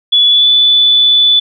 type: tone with pitch glide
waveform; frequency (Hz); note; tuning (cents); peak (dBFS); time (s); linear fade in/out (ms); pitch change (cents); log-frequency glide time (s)
sine; 3422 to 3478; A7 to A7; -49 to -21; -5; 0.12-1.4; 10; +28; 0.29-0.48
effects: none